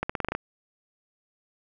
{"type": "accelerating click train", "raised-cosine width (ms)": 0.5, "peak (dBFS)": -12, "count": 8, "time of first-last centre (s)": [0.03, 0.35], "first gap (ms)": 65, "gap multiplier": 0.88, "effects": []}